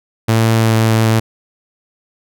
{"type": "tone with pitch glide", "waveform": "sawtooth", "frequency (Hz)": [112.8, 111.7], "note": ["A2", "A2"], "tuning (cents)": [44, 27], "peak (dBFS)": -6, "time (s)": [0.28, 1.2], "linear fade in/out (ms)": 10, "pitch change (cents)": -17, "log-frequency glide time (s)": [0.43, 0.86], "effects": []}